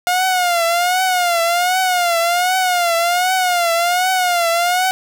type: tone with vibrato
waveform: sawtooth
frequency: 710 Hz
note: F5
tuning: 28 cents sharp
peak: -10 dBFS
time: 0.07-4.91 s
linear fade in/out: 0 ms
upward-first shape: triangle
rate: 1.3 Hz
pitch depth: 110 cents each way
effects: none